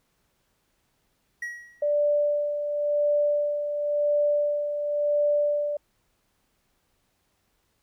triangle tone with exponential decay, 1910 Hz, A#6, 42 cents sharp, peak -26 dBFS, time 1.42-1.93 s, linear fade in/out 5 ms, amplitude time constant 110 ms
sine tone with tremolo, 587 Hz, D5, 1 cent flat, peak -19 dBFS, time 1.82-5.77 s, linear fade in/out 5 ms, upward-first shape sine, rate 0.94 Hz, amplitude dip 55%
effects pink hiss -71 dBFS RMS until 7.82 s

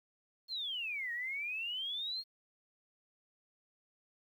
sine exponential two-way sweep, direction down then up, 4337 to 1855 to 4337 Hz, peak -36 dBFS, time 0.48-2.24 s, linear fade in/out 50 ms, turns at 1.12 s, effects 11-bit

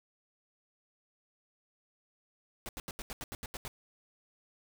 pink noise bursts, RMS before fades -41 dBFS, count 10, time 2.66-3.679 s, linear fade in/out 0 ms, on 29 ms, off 81 ms, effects none

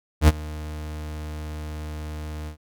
40% pulse tone with ADSR envelope, 76.5 Hz, D#2, 29 cents flat, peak -8 dBFS, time 0.21-2.57 s, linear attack 71 ms, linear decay 30 ms, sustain -22 dB, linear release 97 ms, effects none

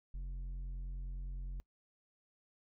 square tone with low-pass filter, 44.85 Hz, F1, 47 cents sharp, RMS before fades -42 dBFS, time 0.14-1.6 s, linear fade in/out 0 ms, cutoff 110 Hz, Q 0.66, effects noise-tail reverb RT60 0.1 s tail -23 dB re dry

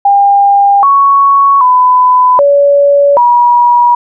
sine tone with pitch steps, 802 / 1112 / 1002 / 568 / 964 Hz, G5 / C#6 / B5 / C#5 / B5, +39 / +5 / +25 / +42 / -42 cents, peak -3 dBFS, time 0.05-3.95 s, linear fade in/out 5 ms, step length 780 ms, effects none

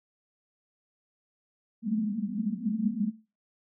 pink band-pass noise, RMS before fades -30 dBFS, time 1.82-3.13 s, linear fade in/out 50 ms, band 200 to 230 Hz, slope 96 dB/octave, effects noise-tail reverb RT60 0.3 s tail -17 dB re dry

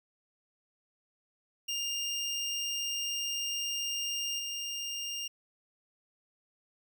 25% pulse tone with level steps, 2807 Hz, F7, 8 cents sharp, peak -28 / -31 dBFS, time 1.68-5.28 s, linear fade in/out 10 ms, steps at 4.38 s, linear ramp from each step 20 ms, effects none

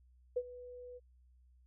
sine tone with ADSR envelope, 493.9 Hz, B4, in tune, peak -29 dBFS, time 0.36-1 s, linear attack 10 ms, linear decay 52 ms, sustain -18 dB, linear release 33 ms, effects added 62 Hz sine -62 dBFS peak until 1.66 s

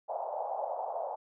white band-pass noise, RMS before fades -36 dBFS, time 0.08-1.16 s, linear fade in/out 20 ms, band 570 to 840 Hz, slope 48 dB/octave, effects none

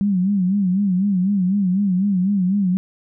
sine tone with vibrato, 191.9 Hz, G3, 37 cents flat, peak -15 dBFS, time 0.01-2.77 s, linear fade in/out 0 ms, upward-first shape sine, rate 4 Hz, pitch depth 120 cents each way, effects none

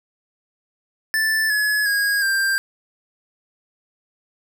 square tone with pitch steps, 1760 / 1699.1 / 1640.2 / 1583.5 Hz, A6 / G#6 / G#6 / G6, 0 / +39 / -22 / +17 cents, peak -18 dBFS, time 1.14-2.58 s, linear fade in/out 0 ms, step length 360 ms, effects none

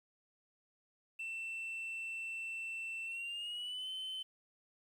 sine tone with pitch glide, 2680 to 3061 Hz, E7 to G7, +28 to -42 cents, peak -37 dBFS, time 1.19-4.23 s, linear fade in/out 10 ms, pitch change +230 cents, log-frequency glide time 3.05-3.89 s, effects tanh soft clip ceiling -38 dBFS + 11-bit

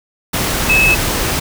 sine tone in noise, 2592 Hz, E7, 30 cents flat, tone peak -9 dBFS, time 0.69-0.95 s, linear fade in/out 10 ms, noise pink, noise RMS -17 dBFS, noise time 0.33-1.4 s, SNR +5 dB, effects none

